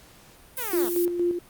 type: linear sweep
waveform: 10% pulse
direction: down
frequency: 533 to 196 Hz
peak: -25 dBFS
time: 0.57-0.9 s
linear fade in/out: 20 ms
type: noise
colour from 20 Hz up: violet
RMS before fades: -31 dBFS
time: 0.57-1.05 s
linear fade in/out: 0 ms
type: tone with tremolo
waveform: sine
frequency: 349.2 Hz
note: F4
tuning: in tune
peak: -20 dBFS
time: 0.73-1.39 s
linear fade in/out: 5 ms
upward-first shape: square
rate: 4.3 Hz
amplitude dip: 50%
effects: pink hiss -52 dBFS RMS until 1.49 s + Opus 48 kbps